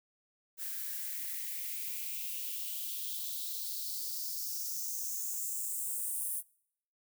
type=noise with high-pass filter sweep; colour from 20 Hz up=violet; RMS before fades=-38 dBFS; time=0.57-6.43 s; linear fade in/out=50 ms; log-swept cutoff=1500 to 9900 Hz; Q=3.9; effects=noise-tail reverb RT60 0.7 s tail -25 dB re dry